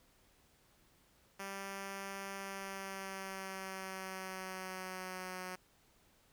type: tone with pitch glide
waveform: 5% pulse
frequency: 196 to 183.93 Hz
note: G3 to F#3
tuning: 0 to -10 cents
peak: -31 dBFS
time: 1.39-5.56 s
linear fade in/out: 10 ms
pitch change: -110 cents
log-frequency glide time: 2.35-5.45 s
effects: pink hiss -69 dBFS RMS until 6.32 s